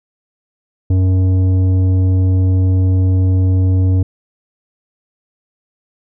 sine tone with tanh clipping, 93.1 Hz, F#2, 11 cents sharp, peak -11 dBFS, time 0.9-4.03 s, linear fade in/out 5 ms, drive 10 dB, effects none

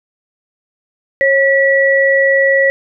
sine tone pair together, 545 / 1941 Hz, C#5 / B6, -29 / -31 cents, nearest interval octave + minor seventh, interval 2198 cents, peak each -11 dBFS, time 1.21-2.7 s, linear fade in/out 0 ms, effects none

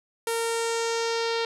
sawtooth tone with low-pass filter sweep, 459.8 Hz, A#4, 24 cents flat, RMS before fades -27 dBFS, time 0.27-1.45 s, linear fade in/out 2 ms, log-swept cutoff 11000 to 4200 Hz, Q 2.3, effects none

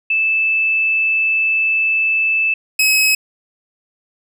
sine / sawtooth tone pair in turn, 2630 / 2558 Hz, E7 / D#7, -5 / +47 cents, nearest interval unison, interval 48 cents, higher first, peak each -13 / -8 dBFS, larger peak second, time 0.1-2.54 / 2.79-3.15 s, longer first, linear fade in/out 5 ms, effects none

